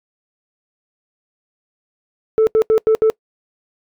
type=tone bursts at uneven times; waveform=sine; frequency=440 Hz; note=A4; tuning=in tune; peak=-7 dBFS; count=5; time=2.38-2.47 / 2.55-2.62 / 2.7-2.78 / 2.87-2.95 / 3.02-3.1 s; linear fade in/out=0 ms; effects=noise-tail reverb RT60 0.1 s tail -26 dB re dry + tanh soft clip ceiling -8 dBFS